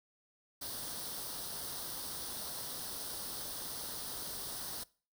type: noise with comb filter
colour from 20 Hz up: white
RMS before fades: -42 dBFS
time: 0.61-4.84 s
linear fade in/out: 10 ms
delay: 0.21 ms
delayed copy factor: +0.7
effects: noise-tail reverb RT60 0.4 s tail -22 dB re dry